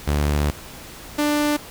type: tone pair in turn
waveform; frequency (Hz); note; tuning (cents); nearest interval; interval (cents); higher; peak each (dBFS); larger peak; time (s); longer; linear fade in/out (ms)
sawtooth; 73.42 / 295.7; D2 / D4; 0 / +12; 2 octaves; 2412; second; -14; neither; 0.07-0.51 / 1.18-1.57; first; 10
effects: pink hiss -39 dBFS RMS until 1.7 s